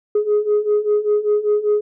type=beating tone pair; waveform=sine; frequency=415.3 / 420.4 Hz; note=G#4 / G#4; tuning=0 / +21 cents; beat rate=5.1 Hz; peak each=-18 / -15 dBFS; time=0.15-1.81 s; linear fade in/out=5 ms; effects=tanh soft clip ceiling -10 dBFS